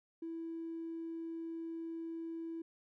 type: tone with tanh clipping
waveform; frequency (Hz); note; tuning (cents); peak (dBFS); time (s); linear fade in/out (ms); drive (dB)
triangle; 329.6; E4; 0; -39; 0.22-2.62; 5; 1
effects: none